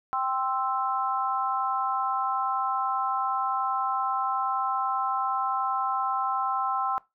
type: chord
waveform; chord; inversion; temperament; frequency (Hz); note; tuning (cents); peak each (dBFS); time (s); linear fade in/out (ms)
sine; C major; second; equal; 784 / 1046.5 / 1318.5; G5 / C6 / E6; 0 / 0 / 0; -29; 0.13-6.98; 0
effects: noise-tail reverb RT60 0.2 s tail -20 dB re dry